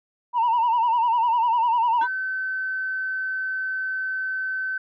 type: tone with vibrato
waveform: sine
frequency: 938 Hz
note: A#5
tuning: 11 cents sharp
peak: -16 dBFS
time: 0.33-2.08 s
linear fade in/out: 50 ms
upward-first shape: sine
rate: 10 Hz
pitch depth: 85 cents each way
type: tone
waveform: sine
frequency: 1530 Hz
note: G6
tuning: 42 cents flat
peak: -24 dBFS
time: 2.01-4.78 s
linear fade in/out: 5 ms
effects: tanh soft clip ceiling -15 dBFS

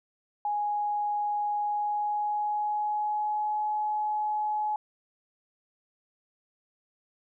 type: tone with pitch glide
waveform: sine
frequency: 830.6 to 847.1 Hz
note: G#5 to G#5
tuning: 0 to +34 cents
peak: -26 dBFS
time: 0.45-4.76 s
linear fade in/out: 2 ms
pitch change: +34 cents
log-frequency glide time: 1.59-3.66 s
effects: none

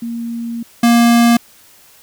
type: tone pair in turn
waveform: sine / square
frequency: 233.1 / 235.3 Hz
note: A#3 / A#3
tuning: 0 / +16 cents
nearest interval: unison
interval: 16 cents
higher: second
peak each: -20 / -8 dBFS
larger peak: second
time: 0.02-0.63 / 0.83-1.37 s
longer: first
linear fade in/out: 5 ms
effects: white hiss -46 dBFS RMS until 2.02 s

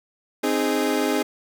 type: chord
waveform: 30% pulse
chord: Ab major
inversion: first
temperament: equal with one note detuned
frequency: 261.6 / 309.2 / 415.3 Hz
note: C4 / Eb4 / Ab4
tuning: 0 / -11 / 0 cents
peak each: -22 dBFS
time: 0.43-1.23 s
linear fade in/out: 10 ms
effects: none

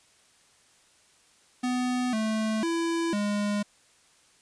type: tone with pitch steps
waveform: square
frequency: 249.8 / 218.5 / 333.8 / 205.8 Hz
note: B3 / A3 / E4 / G#3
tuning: +20 / -12 / +22 / -16 cents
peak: -26 dBFS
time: 1.63-3.63 s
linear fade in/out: 10 ms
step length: 500 ms
effects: white hiss -61 dBFS RMS until 4.41 s + resampled to 22050 Hz

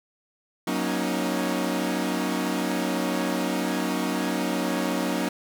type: chord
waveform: sawtooth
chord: D# minor seventh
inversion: first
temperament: equal with one note detuned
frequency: 185 / 237.3 / 277.2 / 311.1 Hz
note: F#3 / A#3 / C#4 / D#4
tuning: 0 / +31 / 0 / 0 cents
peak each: -26 dBFS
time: 0.67-5.29 s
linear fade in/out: 5 ms
effects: none

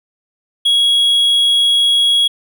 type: tone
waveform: triangle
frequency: 3322 Hz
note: G#7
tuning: in tune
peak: -8 dBFS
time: 0.65-2.28 s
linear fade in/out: 10 ms
effects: none

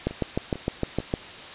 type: two click trains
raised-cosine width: 2 ms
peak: -10 / -23 dBFS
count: 8 / 3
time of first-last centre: 0.07-1.139 / 0.11-1.003 s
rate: 6.55 / 2.24 Hz
effects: white hiss -40 dBFS RMS until 1.54 s + resampled to 8000 Hz

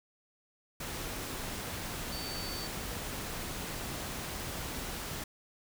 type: tone in noise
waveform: sine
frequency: 4550 Hz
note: C#8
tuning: 44 cents sharp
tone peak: -41 dBFS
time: 2.12-2.67 s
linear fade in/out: 5 ms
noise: pink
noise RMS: -39 dBFS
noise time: 0.8-5.24 s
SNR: -5 dB
effects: none

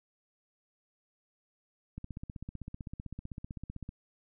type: click train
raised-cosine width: 5 ms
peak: -28 dBFS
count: 31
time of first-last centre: 1.98-3.891 s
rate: 15.7 Hz
effects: none

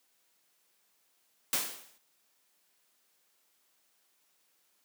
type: noise with exponential decay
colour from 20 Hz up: white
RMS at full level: -27 dBFS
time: 1.53-1.98 s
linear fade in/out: 1 ms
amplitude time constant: 96 ms
effects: white hiss -72 dBFS RMS until 4.84 s + high-pass 200 Hz 12 dB/octave

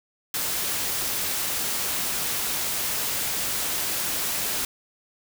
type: noise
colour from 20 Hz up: white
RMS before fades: -27 dBFS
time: 0.34-4.65 s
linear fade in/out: 2 ms
effects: none

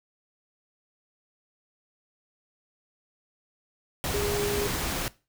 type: tone in noise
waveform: sine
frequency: 409.4 Hz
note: G#4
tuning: 25 cents flat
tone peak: -28 dBFS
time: 4.14-4.67 s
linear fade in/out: 0 ms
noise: pink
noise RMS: -30 dBFS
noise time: 4.04-5.08 s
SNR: -1 dB
effects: noise-tail reverb RT60 0.3 s tail -20 dB re dry

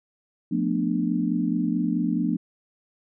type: chord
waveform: sine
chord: B half-diminished seventh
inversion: second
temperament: just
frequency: 177.8 / 222.2 / 246.9 / 296.3 Hz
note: F3 / A3 / B3 / D4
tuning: +31 / +17 / 0 / +15 cents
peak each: -27 dBFS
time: 0.51-2.37 s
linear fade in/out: 10 ms
effects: none

